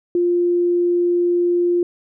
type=tone; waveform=sine; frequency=350 Hz; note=F4; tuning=4 cents sharp; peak=-14 dBFS; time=0.15-1.83 s; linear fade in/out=2 ms; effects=none